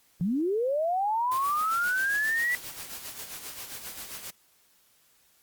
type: linear sweep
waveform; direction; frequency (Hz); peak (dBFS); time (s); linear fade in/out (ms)
sine; up; 160 to 1975.5; -24; 0.21-2.55; 0
type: noise with tremolo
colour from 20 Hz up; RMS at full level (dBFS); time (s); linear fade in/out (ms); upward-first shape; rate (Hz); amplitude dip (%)
white; -38; 1.31-4.31; 10; sine; 7.5; 55
effects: white hiss -64 dBFS RMS until 5.42 s + Opus 48 kbps